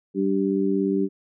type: harmonic tone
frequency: 97.3 Hz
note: G2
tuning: 12 cents flat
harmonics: 2 / 3 / 4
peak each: -24 / -24 / -24 dBFS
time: 0.14-1.09 s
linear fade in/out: 50 ms
effects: none